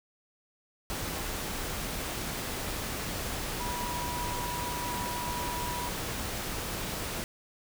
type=tone in noise; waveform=sine; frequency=972 Hz; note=B5; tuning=28 cents flat; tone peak=-35 dBFS; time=3.6-5.89 s; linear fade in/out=0 ms; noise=pink; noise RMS=-35 dBFS; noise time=0.9-7.24 s; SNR=-3 dB; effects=none